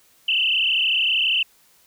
sine tone with frequency modulation, 2865 Hz, F7, 44 cents sharp, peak -17 dBFS, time 0.28-1.43 s, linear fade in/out 5 ms, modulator 32.7 Hz, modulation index 7, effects white hiss -57 dBFS RMS until 1.86 s

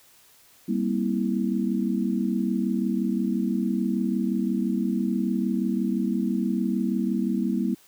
sine chord, C dominant seventh, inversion second, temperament just, 196.22 / 235.5 / 261.6 / 327 Hz, G3 / Bb3 / C4 / E4, +2 / +18 / 0 / -14 cents, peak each -26 / -26 / -32 / -30 dBFS, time 0.68-7.75 s, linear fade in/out 10 ms, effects white hiss -56 dBFS RMS until 7.87 s

